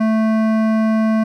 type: tone with hard clipping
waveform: sine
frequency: 220 Hz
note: A3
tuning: in tune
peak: -15 dBFS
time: 0-1.24 s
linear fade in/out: 10 ms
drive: 14 dB
effects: none